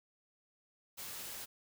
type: noise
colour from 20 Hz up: white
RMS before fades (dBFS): -45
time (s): 0.97-1.46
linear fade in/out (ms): 20
effects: none